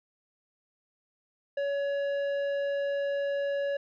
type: tone with tanh clipping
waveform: sine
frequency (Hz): 563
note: C#5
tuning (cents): +27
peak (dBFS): -29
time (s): 1.57-3.77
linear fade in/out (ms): 5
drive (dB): 10
effects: none